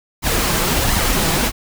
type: noise with flanger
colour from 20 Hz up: pink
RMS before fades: -17 dBFS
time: 0.22-1.52 s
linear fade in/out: 50 ms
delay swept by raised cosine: 0.96 to 6.16 ms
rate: 1.4 Hz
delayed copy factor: +0.5
effects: none